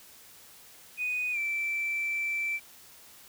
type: tone with pitch glide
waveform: sine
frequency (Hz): 2486 to 2333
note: D#7 to D7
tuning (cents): -2 to -12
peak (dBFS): -27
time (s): 0.97-2.6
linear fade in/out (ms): 50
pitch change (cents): -110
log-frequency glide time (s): 1.32-1.38
effects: tanh soft clip ceiling -24 dBFS + white hiss -53 dBFS RMS until 3.28 s